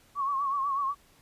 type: tone with vibrato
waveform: sine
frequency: 1108.7 Hz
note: C#6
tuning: in tune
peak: -26 dBFS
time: 0.15-0.95 s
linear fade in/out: 50 ms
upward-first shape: triangle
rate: 8.1 Hz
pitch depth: 83 cents each way
effects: pink hiss -61 dBFS RMS until 1.21 s + resampled to 32000 Hz